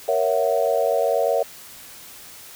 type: chord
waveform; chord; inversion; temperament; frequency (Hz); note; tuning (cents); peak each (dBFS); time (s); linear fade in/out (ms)
sine; F# dominant seventh; first; equal; 466.2 / 554.4 / 659.3 / 740; A#4 / C#5 / E5 / F#5; 0 / 0 / 0 / 0; -23 / -22 / -22 / -26; 0.08-1.43; 5
effects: white hiss -42 dBFS RMS until 2.55 s